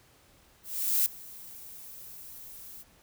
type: noise with ADSR envelope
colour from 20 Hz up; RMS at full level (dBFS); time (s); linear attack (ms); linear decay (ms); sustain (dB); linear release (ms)
violet; -24; 0.63-2.84; 430; 3; -22; 30
effects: pink hiss -61 dBFS RMS until 3.02 s